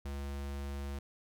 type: tone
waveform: square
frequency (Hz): 70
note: C#2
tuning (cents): +18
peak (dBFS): -38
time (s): 0.05-0.99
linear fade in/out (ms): 5
effects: none